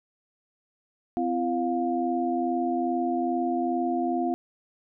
sine tone cluster, 256.7 / 339.1 / 706 Hz, C4 / E4 / F5, -33 / +49 / +19 cents, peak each -28 dBFS, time 1.17-4.34 s, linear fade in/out 0 ms, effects none

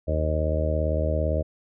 harmonic tone, 77.7 Hz, D#2, 2 cents flat, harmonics 1 / 2 / 3 / 4 / 5 / 6 / 7 / 8, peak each -24 / -32 / -37 / -34 / -39 / -34 / -30 / -29 dBFS, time 0.07-1.43 s, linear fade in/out 20 ms, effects none

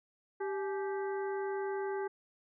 harmonic tone with a mistuned harmonic, 392 Hz, G4, in tune, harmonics 1 / 2 / 3 / 4 / 5, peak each -34 / -41 / -49 / -46 / -52 dBFS, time 0.4-2.08 s, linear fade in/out 10 ms, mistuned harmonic 2, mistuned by +130 cents, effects none

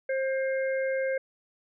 harmonic tone, 531 Hz, C5, 25 cents sharp, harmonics 1 / 3 / 4, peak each -26 / -36 / -38 dBFS, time 0.09-1.18 s, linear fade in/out 5 ms, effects none

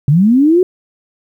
sine linear sweep, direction up, 131.6 to 376.4 Hz, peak -6 dBFS, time 0.08-0.63 s, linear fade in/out 2 ms, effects 8-bit

